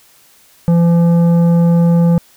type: tone with tanh clipping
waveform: sine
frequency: 170 Hz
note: F3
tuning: 46 cents flat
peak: -9 dBFS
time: 0.68-2.18 s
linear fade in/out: 0 ms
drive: 10 dB
effects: white hiss -48 dBFS RMS until 2.36 s